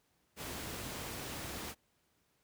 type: noise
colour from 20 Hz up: pink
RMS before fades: -42 dBFS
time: 0.36-1.75 s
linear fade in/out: 50 ms
effects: pink hiss -75 dBFS RMS until 2.43 s + high-pass 60 Hz 12 dB/octave